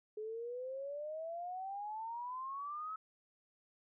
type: exponential sweep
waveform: sine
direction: up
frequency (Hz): 422.7 to 1301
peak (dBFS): -40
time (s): 0.17-2.96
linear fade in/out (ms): 5
effects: none